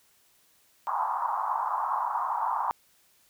white band-pass noise, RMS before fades -29 dBFS, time 0.87-2.71 s, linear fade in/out 0 ms, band 820 to 1100 Hz, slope 48 dB/octave, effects white hiss -64 dBFS RMS until 3.29 s

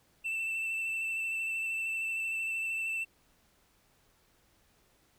triangle tone with vibrato, 2665 Hz, E7, 18 cents sharp, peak -30 dBFS, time 0.24-3.05 s, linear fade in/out 20 ms, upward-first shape square, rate 13 Hz, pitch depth 15 cents each way, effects pink hiss -68 dBFS RMS until 5.18 s

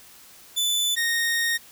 sawtooth tone pair in turn, 3497 / 1856.8 Hz, A7 / A#6, -11 / -7 cents, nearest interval major seventh, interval 1096 cents, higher first, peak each -18 dBFS, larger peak neither, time 0.56-0.96 / 0.96-1.58 s, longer second, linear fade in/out 20 ms, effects white hiss -49 dBFS RMS until 1.71 s

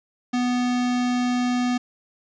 square tone, 246.9 Hz, B3, in tune, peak -21 dBFS, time 0.33-1.78 s, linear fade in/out 10 ms, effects resampled to 16000 Hz + 8-bit

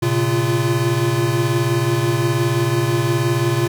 square tone cluster, 117 / 135.8 / 345.2 Hz, A#2 / C#3 / F4, +7 / -35 / -20 cents, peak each -21 dBFS, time 0.02-3.68 s, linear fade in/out 10 ms, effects none

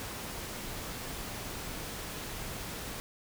pink noise, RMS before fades -40 dBFS, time 0-3 s, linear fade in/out 0 ms, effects none

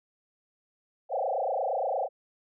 sine tone with frequency modulation, 651 Hz, E5, 22 cents flat, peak -26 dBFS, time 1.09-2.09 s, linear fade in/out 50 ms, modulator 28.6 Hz, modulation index 5.1, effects none

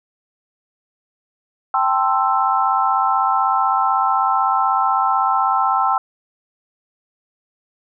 sine chord, A minor seventh, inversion third, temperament equal with one note detuned, 784 / 880 / 1046.5 / 1322.3 Hz, G5 / A5 / C6 / E6, 0 / 0 / 0 / +5 cents, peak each -19 / -22 / -20 / -19 dBFS, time 1.74-5.98 s, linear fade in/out 2 ms, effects none

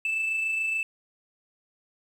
sine tone with amplitude modulation, 2637 Hz, E7, in tune, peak -21 dBFS, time 0.05-0.83 s, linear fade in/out 2 ms, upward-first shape sine, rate 27 Hz, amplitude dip 40%, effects tanh soft clip ceiling -23 dBFS + 9-bit

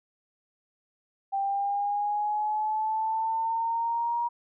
sine linear sweep, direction up, 784 to 951 Hz, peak -25 dBFS, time 1.32-4.29 s, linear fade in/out 20 ms, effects none

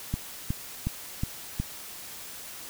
click train, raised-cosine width 5 ms, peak -15 dBFS, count 5, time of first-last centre 0.14-1.6 s, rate 2.74 Hz, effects white hiss -42 dBFS RMS until 2.69 s

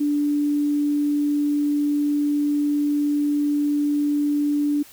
sine tone, 292.1 Hz, D4, 9 cents flat, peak -18 dBFS, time 0-4.83 s, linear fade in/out 10 ms, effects white hiss -47 dBFS RMS until 4.92 s

